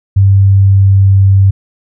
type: tone with pitch glide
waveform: sine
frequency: 98 to 97.32 Hz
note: G2 to G2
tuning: 0 to -12 cents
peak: -3 dBFS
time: 0.16-1.51 s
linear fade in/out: 10 ms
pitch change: -12 cents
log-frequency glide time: 0.37-1.21 s
effects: none